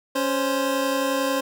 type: tone pair together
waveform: 25% pulse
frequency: 277.2 / 523.3 Hz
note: C#4 / C5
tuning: 0 / 0 cents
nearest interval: major seventh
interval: 1100 cents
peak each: -21 / -20 dBFS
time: 0.15-1.41 s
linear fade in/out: 10 ms
effects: none